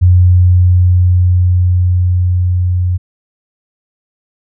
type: tone with level ramp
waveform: sine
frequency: 90 Hz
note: F#2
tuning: 47 cents flat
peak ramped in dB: -3 to -10 dBFS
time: 0.01-2.98 s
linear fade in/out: 20 ms
effects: none